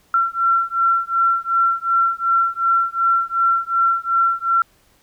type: beating tone pair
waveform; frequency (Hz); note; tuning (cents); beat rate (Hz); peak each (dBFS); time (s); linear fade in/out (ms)
sine; 1357 / 1359.7; E6 / F6; +50 / -47; 2.7; -18; 0.14-4.62; 2
effects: pink hiss -57 dBFS RMS until 5.02 s